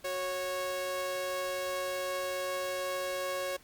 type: tone pair together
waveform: sawtooth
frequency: 368 / 550.7 Hz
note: F#4 / C#5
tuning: -9 / -11 cents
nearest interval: perfect fifth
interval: 698 cents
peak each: -38 / -29 dBFS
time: 0.04-3.57 s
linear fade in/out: 10 ms
effects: pink hiss -59 dBFS RMS until 3.63 s + Opus 48 kbps